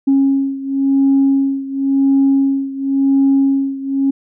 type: beating tone pair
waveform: sine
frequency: 272.9 / 273.84 Hz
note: C#4 / C#4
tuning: -27 / -21 cents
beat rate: 0.94 Hz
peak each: -12 / -15 dBFS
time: 0.07-4.11 s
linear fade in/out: 10 ms
effects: tanh soft clip ceiling -5 dBFS